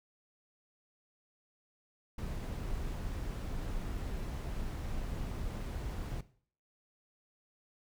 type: noise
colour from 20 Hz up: brown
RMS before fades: -38 dBFS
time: 2.18-6.21 s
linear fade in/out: 5 ms
effects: noise-tail reverb RT60 0.5 s tail -17 dB re dry